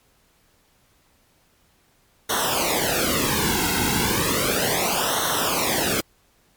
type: noise with flanger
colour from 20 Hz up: pink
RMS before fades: -22 dBFS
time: 2.29-6.01 s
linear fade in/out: 10 ms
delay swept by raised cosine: 0.41 to 1.71 ms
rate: 0.34 Hz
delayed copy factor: -1
effects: pink hiss -61 dBFS RMS until 6.56 s + MP3 96 kbps